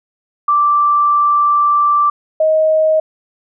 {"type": "tone pair in turn", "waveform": "sine", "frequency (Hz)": [1172, 628.6], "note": ["D6", "D#5"], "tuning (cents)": [-4, 18], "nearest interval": "major seventh", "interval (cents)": 1078, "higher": "first", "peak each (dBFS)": -9, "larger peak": "neither", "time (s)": [[0.48, 2.1], [2.4, 3]], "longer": "first", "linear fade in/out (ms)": 5, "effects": []}